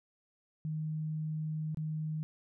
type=tone with dropouts; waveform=sine; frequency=155.56 Hz; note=D#3; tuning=in tune; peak=-33 dBFS; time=0.65-2.23 s; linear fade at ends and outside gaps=0 ms; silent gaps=1.746-1.772 s; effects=none